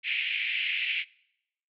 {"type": "band-pass noise", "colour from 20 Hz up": "pink", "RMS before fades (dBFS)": -30, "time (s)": [0.03, 1.05], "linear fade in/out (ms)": 50, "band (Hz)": [2200, 2900], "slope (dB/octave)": 48, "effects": ["noise-tail reverb RT60 0.8 s tail -24 dB re dry"]}